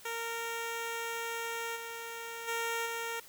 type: tone with level steps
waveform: 10% pulse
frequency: 461.8 Hz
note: A#4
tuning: 16 cents flat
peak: -27 / -32 / -24 / -27 dBFS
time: 0.05-3.2 s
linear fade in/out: 5 ms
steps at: 1.75 / 2.47 / 2.85 s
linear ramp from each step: 20 ms
effects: white hiss -54 dBFS RMS until 3.28 s